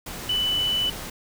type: tone in noise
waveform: sine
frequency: 2985 Hz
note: F#7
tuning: 15 cents sharp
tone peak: -21 dBFS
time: 0.29-0.9 s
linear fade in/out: 5 ms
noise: pink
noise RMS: -35 dBFS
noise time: 0.06-1.1 s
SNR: +11 dB
effects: none